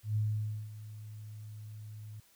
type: tone with ADSR envelope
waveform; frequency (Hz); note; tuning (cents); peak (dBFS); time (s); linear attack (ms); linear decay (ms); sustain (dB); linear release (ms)
sine; 106.9; A2; -49; -27; 0.03-2.2; 130; 530; -16; 3
effects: white hiss -65 dBFS RMS until 2.35 s